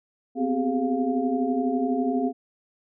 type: tone cluster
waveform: sine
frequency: 246.7 / 258.8 / 389.2 / 420.9 / 702 Hz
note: B3 / C4 / G4 / G#4 / F5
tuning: -2 / -19 / -12 / +23 / +9 cents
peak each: -31 / -24 / -32 / -30 / -30 dBFS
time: 0.35-2.33 s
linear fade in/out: 50 ms
effects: none